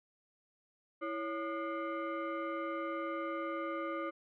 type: tone with frequency modulation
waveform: sine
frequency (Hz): 330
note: E4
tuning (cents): +2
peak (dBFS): -35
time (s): 1.01-4.11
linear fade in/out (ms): 20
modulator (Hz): 886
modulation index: 1.4
effects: none